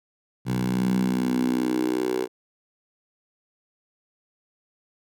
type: tone with high-pass filter sweep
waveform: 10% pulse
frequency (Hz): 62.6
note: B1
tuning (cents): +24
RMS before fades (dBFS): -24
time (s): 0.45-2.28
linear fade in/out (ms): 50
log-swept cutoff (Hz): 140 to 410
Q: 4.9
effects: none